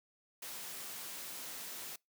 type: noise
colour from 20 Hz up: white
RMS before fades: -45 dBFS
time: 0.42-1.96 s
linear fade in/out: 5 ms
effects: noise-tail reverb RT60 0.2 s tail -26 dB re dry + high-pass 150 Hz 12 dB/octave